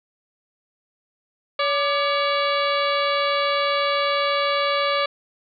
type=harmonic tone with a mistuned harmonic; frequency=566 Hz; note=C#5; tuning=36 cents sharp; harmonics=1 / 2 / 3 / 4 / 5 / 6 / 7 / 8; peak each=-23 / -23 / -31 / -28 / -32 / -31 / -32 / -35 dBFS; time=1.59-5.06 s; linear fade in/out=5 ms; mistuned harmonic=2; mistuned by=+75 cents; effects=none